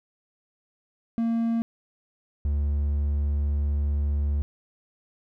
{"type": "tone pair in turn", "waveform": "triangle", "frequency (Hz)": [229.8, 72.38], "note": ["A#3", "D2"], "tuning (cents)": [-25, -25], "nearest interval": "octave + minor sixth", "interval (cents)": 2000, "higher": "first", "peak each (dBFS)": -20, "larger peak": "neither", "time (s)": [[1.18, 1.62], [2.45, 4.42]], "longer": "second", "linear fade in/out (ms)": 0, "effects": []}